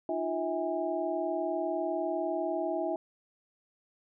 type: tone cluster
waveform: sine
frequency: 307.9 / 347.9 / 648 / 816 Hz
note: D#4 / F4 / E5 / G#5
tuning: -18 / -7 / -30 / -31 cents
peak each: -37 / -34 / -32 / -38 dBFS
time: 0.09-2.96 s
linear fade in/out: 2 ms
effects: none